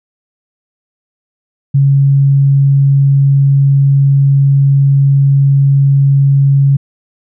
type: tone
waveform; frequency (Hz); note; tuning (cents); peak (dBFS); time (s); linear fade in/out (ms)
sine; 138.59; C#3; 0; -5; 1.74-6.77; 10
effects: none